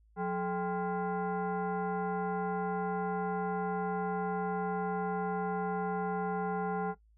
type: tone with frequency modulation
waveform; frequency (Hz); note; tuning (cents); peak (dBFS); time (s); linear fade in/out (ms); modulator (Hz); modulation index
sine; 180; F#3; -47; -30; 0.16-6.95; 50; 610; 1.4
effects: noise-tail reverb RT60 0.1 s tail -17 dB re dry + added 54 Hz sine -61 dBFS peak until 7.17 s